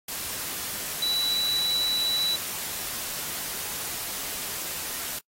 sine tone in noise, 3942 Hz, B7, 4 cents flat, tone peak -23 dBFS, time 1.02-2.36 s, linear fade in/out 5 ms, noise white, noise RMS -33 dBFS, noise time 0.08-5.19 s, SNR +7 dB, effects noise-tail reverb RT60 0.1 s tail -25 dB re dry + AAC 48 kbps

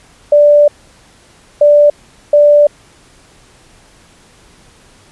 sine tone bursts at uneven times, 587.3 Hz, D5, in tune, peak -3 dBFS, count 3, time 0.32-0.68 / 1.61-1.9 / 2.33-2.67 s, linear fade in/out 5 ms, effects pink hiss -45 dBFS RMS until 5.11 s + resampled to 24000 Hz

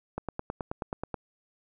click train, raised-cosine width 1 ms, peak -18 dBFS, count 10, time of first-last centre 0.18-1.143 s, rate 9.35 Hz, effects none

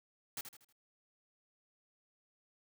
white noise with echo, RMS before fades -41 dBFS, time 0.37-0.41 s, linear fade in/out 2 ms, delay 79 ms, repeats 4, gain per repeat -8 dB, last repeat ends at 0.726 s, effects none

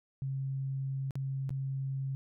sine tone with dropouts, 135 Hz, C#3, 45 cents flat, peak -32 dBFS, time 0.22-2.15 s, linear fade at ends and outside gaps 0 ms, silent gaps 1.108-1.155 / 1.493-1.505 s, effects none

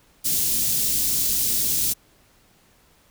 white band-stop noise, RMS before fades -22 dBFS, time 0.24-1.94 s, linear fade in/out 20 ms, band 260 to 4800 Hz, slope 12 dB/octave, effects pink hiss -58 dBFS RMS until 3.1 s

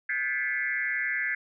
sine tone with frequency modulation, 1864.7 Hz, A#6, in tune, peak -26 dBFS, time 0.09-1.35 s, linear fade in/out 5 ms, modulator 132 Hz, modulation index 2.3, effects none

